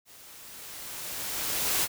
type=noise with level ramp; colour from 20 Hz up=white; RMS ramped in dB=-52 to -25 dBFS; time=0.05-1.88 s; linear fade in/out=50 ms; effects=none